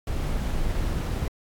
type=noise; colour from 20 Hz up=brown; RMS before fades=-26 dBFS; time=0.07-1.28 s; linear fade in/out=2 ms; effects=AAC 64 kbps